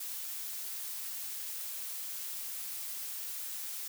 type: noise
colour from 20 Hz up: blue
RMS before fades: -40 dBFS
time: 0-3.88 s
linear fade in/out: 5 ms
effects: none